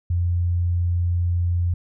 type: tone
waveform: sine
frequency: 87.31 Hz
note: F2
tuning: in tune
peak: -18 dBFS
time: 0.1-1.74 s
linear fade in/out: 5 ms
effects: none